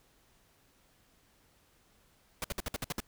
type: noise bursts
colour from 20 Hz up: pink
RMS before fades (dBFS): -35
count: 8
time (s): 2.42-3.003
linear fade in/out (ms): 2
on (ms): 23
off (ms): 57
effects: pink hiss -67 dBFS RMS until 3.07 s